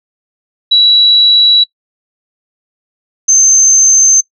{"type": "tone pair in turn", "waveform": "sine", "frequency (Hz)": [3916, 6263], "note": ["B7", "G8"], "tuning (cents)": [-15, -2], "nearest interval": "minor sixth", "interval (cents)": 813, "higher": "second", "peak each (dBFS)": -4, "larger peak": "neither", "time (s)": [[0.71, 1.64], [3.28, 4.21]], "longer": "neither", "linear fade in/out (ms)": 10, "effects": ["noise-tail reverb RT60 0.1 s tail -20 dB re dry"]}